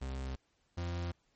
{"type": "tone pair in turn", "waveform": "40% pulse", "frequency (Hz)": [66, 86.72], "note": ["C2", "F2"], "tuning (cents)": [16, -12], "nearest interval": "perfect fourth", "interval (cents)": 472, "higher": "second", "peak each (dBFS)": [-36, -34], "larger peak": "second", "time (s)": [[0.01, 0.36], [0.77, 1.12]], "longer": "neither", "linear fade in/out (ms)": 10, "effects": ["pink hiss -75 dBFS RMS until 1.35 s", "MP3 32 kbps"]}